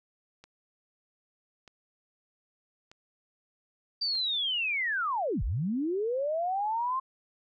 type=click train; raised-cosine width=0.2 ms; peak=-33 dBFS; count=4; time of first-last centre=0.44-4.153 s; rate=0.808 Hz
type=linear two-way sweep; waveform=sine; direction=down then up; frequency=4699 to 34.65 to 1068 Hz; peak=-27 dBFS; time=4.01-7 s; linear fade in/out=10 ms; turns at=5.43 s
effects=none